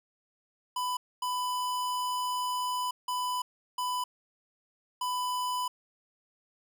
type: tone bursts at uneven times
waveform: square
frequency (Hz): 997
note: B5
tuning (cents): +16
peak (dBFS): -30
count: 5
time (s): 0.76-0.97 / 1.22-2.91 / 3.08-3.42 / 3.78-4.04 / 5.01-5.68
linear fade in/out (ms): 5
effects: none